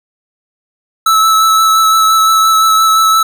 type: tone with vibrato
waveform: square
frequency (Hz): 1308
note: E6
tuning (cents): -14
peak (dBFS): -7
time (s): 1.06-3.23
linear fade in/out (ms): 5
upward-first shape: sine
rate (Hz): 5.8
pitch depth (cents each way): 13
effects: none